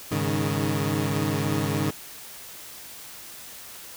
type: chord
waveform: 20% pulse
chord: Ab suspended fourth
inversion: none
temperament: equal with one note detuned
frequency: 102.57 / 138.59 / 155.56 Hz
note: Ab2 / Db3 / Eb3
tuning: -21 / 0 / 0 cents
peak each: -23 dBFS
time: 0.11-1.91 s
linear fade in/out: 10 ms
effects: white hiss -42 dBFS RMS until 3.96 s